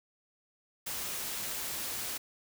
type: noise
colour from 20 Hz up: white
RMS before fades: -37 dBFS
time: 0.86-2.18 s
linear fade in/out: 10 ms
effects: none